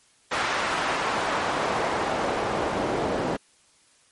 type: noise with band-pass filter sweep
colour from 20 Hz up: pink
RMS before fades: -26 dBFS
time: 0.31-3.37 s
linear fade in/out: 10 ms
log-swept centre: 1400 to 450 Hz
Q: 0.95
effects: white hiss -60 dBFS RMS until 4.11 s + MP3 48 kbps

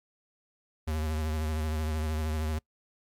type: tone with vibrato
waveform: square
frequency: 77.78 Hz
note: D#2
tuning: in tune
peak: -29 dBFS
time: 0.87-2.59 s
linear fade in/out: 10 ms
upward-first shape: triangle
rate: 13 Hz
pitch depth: 50 cents each way
effects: noise-tail reverb RT60 0.1 s tail -24 dB re dry + MP3 96 kbps

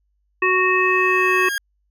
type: harmonic tone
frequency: 370 Hz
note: F#4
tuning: in tune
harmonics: 1 / 3 / 5 / 7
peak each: -20 / -20 / -20 / -20 dBFS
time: 0.42-1.49 s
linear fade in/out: 5 ms
type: tone with exponential growth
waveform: 40% pulse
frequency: 1626 Hz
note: G#6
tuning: 37 cents flat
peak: -19 dBFS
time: 0.52-1.58 s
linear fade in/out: 1 ms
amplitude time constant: 230 ms
effects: added 50 Hz sine -64 dBFS peak until 1.9 s

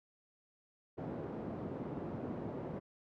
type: band-pass noise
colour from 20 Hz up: pink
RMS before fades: -42 dBFS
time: 0.97-2.8 s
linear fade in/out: 20 ms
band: 150 to 560 Hz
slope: 12 dB/octave
effects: none

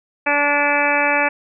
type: harmonic tone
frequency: 289.4 Hz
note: D4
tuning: 25 cents flat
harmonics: 1 / 2 / 3 / 4 / 5 / 6 / 7 / 8 / 9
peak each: -27 / -22 / -21 / -27 / -24 / -22 / -27 / -21 / -24 dBFS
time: 0.26-1.29 s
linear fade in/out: 10 ms
effects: none

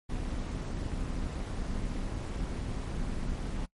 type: noise with amplitude modulation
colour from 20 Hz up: brown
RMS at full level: -31 dBFS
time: 0.09-3.66 s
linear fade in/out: 10 ms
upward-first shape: sine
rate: 219 Hz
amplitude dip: 65%
effects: noise-tail reverb RT60 0.1 s tail -21 dB re dry + MP3 48 kbps

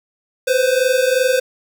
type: tone pair together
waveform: square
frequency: 502.2 / 525 Hz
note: B4 / C5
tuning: +29 / +6 cents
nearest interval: minor second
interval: 77 cents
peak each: -17 dBFS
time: 0.47-1.4 s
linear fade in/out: 10 ms
effects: 7-bit

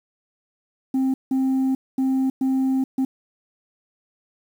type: tone bursts at uneven times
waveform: sine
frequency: 264 Hz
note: C4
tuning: 16 cents sharp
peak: -15 dBFS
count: 5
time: 0.94-1.14 / 1.31-1.75 / 1.98-2.3 / 2.41-2.84 / 2.98-3.05 s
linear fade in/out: 5 ms
effects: tanh soft clip ceiling -17 dBFS + 8-bit

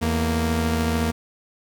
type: tone pair together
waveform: sawtooth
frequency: 81.99 / 232.2 Hz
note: E2 / A#3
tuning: -9 / -7 cents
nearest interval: octave + tritone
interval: 1802 cents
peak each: -19 dBFS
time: 0.01-1.12 s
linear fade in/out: 20 ms
effects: none

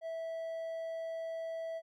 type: tone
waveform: triangle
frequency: 655 Hz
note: E5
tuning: 11 cents flat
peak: -35 dBFS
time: 0.01-1.82 s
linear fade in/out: 50 ms
effects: none

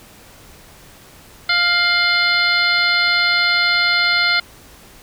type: harmonic tone with a mistuned harmonic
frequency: 700 Hz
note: F5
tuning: 4 cents sharp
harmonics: 1 / 2 / 3 / 4 / 5 / 6 / 7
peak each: -28 / -18 / -18 / -27 / -24 / -19 / -29 dBFS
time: 1.49-4.4 s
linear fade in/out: 5 ms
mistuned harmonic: 4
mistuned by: +110 cents
effects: pink hiss -44 dBFS RMS until 5.02 s

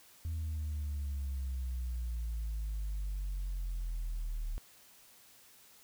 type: exponential sweep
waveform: sine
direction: down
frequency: 82.1 to 36.9 Hz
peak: -32 dBFS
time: 0.25-4.58 s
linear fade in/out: 0 ms
effects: tanh soft clip ceiling -32 dBFS + white hiss -60 dBFS RMS until 5.83 s

